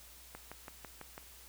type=click train; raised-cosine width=0.5 ms; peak=-30 dBFS; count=6; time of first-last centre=0.35-1.179 s; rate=6.03 Hz; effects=added 60 Hz sine -60 dBFS peak until 1.48 s + white hiss -56 dBFS RMS until 1.48 s